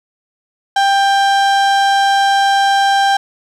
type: tone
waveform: 35% pulse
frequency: 791 Hz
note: G5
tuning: 15 cents sharp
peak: -8 dBFS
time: 0.76-3.17 s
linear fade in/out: 5 ms
effects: low-pass 6000 Hz 12 dB/octave + 8-bit